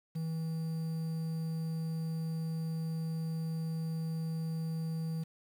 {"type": "tone with quantisation", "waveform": "triangle", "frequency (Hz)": 161.6, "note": "E3", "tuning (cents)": -34, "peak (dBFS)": -31, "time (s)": [0.15, 5.24], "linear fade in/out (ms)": 10, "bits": 9, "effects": []}